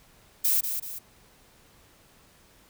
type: noise with echo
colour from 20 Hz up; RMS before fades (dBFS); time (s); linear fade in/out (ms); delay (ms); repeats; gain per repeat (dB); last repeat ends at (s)
violet; -23; 0.44-0.61; 10; 190; 2; -7; 0.99
effects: pink hiss -58 dBFS RMS until 2.69 s